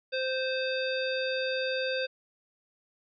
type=harmonic tone; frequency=521 Hz; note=C5; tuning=7 cents flat; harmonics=1 / 3 / 5 / 7 / 9; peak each=-30 / -35 / -37 / -38 / -40 dBFS; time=0.12-2.07 s; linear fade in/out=20 ms; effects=none